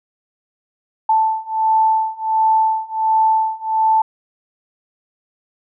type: beating tone pair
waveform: sine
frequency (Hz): 880 / 881.4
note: A5 / A5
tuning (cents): 0 / +3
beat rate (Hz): 1.4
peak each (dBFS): -17 / -16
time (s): 1.09-4.02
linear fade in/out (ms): 5
effects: none